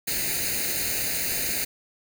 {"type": "noise with comb filter", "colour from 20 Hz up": "white", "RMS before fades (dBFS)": -27, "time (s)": [0.07, 1.65], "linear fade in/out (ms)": 10, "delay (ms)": 0.45, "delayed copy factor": 0.8, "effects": []}